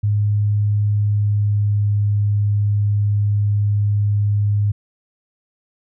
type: tone with pitch glide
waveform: sine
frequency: 103.83 to 103.05 Hz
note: G#2 to G#2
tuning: 0 to -13 cents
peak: -14 dBFS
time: 0.03-4.72 s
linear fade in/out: 10 ms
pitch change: -13 cents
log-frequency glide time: 0.89-1.95 s
effects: none